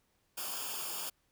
white noise with comb filter, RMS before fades -39 dBFS, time 0.37-1.1 s, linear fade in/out 10 ms, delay 0.5 ms, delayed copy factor -0.75, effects pink hiss -75 dBFS RMS until 1.31 s

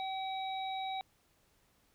harmonic tone, 765 Hz, G5, 42 cents flat, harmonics 1 / 3 / 5, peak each -36 / -47 / -44 dBFS, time 0-1.01 s, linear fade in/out 0 ms, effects pink hiss -71 dBFS RMS until 1.94 s

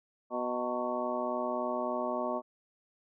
harmonic tone with a mistuned harmonic, 123.47 Hz, B2, in tune, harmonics 2 / 3 / 4 / 5 / 6 / 7 / 8 / 9, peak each -38 / -39 / -43 / -34 / -43 / -39 / -48 / -38 dBFS, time 0.3-2.42 s, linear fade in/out 50 ms, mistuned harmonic 7, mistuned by +61 cents, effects none

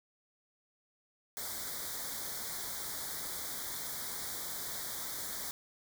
white band-stop noise, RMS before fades -40 dBFS, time 1.37-5.51 s, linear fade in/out 0 ms, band 2200 to 3300 Hz, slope 96 dB/octave, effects none

